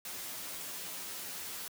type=noise with comb filter; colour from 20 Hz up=white; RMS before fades=-42 dBFS; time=0.05-1.68 s; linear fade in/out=2 ms; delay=11 ms; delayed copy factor=+0.9; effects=high-pass 100 Hz 12 dB/octave